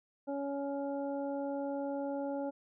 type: harmonic tone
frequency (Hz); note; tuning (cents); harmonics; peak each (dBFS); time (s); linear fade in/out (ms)
280; C#4; +18; 1 / 2 / 3 / 5; -37 / -37 / -43 / -56; 0.27-2.51; 20
effects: none